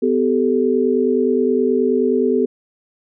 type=tone cluster; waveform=sine; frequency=250.8 / 388.7 / 438.2 Hz; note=B3 / G4 / A4; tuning=+27 / -15 / -7 cents; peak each=-18 dBFS; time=0.02-2.46 s; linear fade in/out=10 ms; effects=none